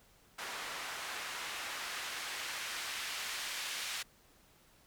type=noise with band-pass filter sweep; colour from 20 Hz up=white; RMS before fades=-41 dBFS; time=0.38-4.03 s; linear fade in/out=10 ms; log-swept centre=1200 to 2600 Hz; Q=0.76; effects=pink hiss -65 dBFS RMS until 4.86 s